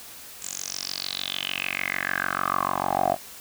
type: tone with band-pass filter sweep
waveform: 10% pulse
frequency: 46.71 Hz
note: F#1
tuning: 17 cents sharp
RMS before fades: -28 dBFS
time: 0.4-3.17 s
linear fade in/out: 50 ms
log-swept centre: 7700 to 670 Hz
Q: 6.2
effects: white hiss -43 dBFS RMS until 3.4 s